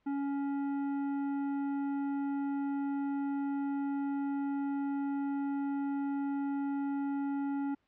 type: tone with tanh clipping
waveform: triangle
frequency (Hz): 279.7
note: C#4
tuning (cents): +16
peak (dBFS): -33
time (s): 0.06-7.75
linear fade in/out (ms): 10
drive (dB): 15
effects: pink hiss -75 dBFS RMS until 7.87 s + low-pass 3000 Hz 12 dB/octave